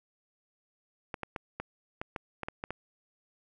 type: clicks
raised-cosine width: 0.5 ms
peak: -20 dBFS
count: 10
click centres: 1.142 / 1.233 / 1.362 / 1.6 / 2.015 / 2.162 / 2.433 / 2.485 / 2.639 / 2.706 s
effects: none